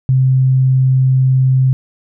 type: tone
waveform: sine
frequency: 130.81 Hz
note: C3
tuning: in tune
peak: -8 dBFS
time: 0.09-1.73 s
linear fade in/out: 0 ms
effects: none